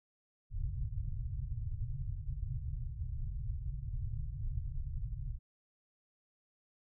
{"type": "low-pass noise", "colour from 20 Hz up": "pink", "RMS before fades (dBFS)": -38, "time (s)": [0.5, 5.39], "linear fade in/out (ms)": 50, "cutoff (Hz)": 140, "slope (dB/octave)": 96, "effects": []}